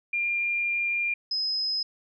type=tone pair in turn; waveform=sine; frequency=2398 / 5081 Hz; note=D7 / D#8; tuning=+36 / +35 cents; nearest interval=octave + minor second; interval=1299 cents; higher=second; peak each=-24 / -25 dBFS; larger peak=first; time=0.13-1.14 / 1.31-1.83 s; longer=first; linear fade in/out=5 ms; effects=none